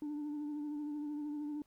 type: tone with vibrato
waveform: sine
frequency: 296 Hz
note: D4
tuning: 14 cents sharp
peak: -35 dBFS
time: 0.02-1.62 s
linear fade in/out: 2 ms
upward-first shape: triangle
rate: 13 Hz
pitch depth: 39 cents each way
effects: tanh soft clip ceiling -36 dBFS + pink hiss -74 dBFS RMS until 1.66 s